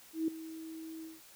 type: tone with ADSR envelope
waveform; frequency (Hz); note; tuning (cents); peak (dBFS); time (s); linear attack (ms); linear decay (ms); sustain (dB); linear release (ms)
sine; 321.7; E4; -42; -27; 0.13-1.21; 150; 3; -15; 180
effects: white hiss -57 dBFS RMS until 1.35 s